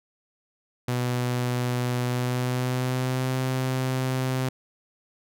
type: tone with pitch glide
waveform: sawtooth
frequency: 123.7 to 129.7 Hz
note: B2 to C3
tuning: +3 to -15 cents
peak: -20 dBFS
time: 0.88-4.49 s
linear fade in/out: 5 ms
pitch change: +82 cents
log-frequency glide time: 2.06-3.36 s
effects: none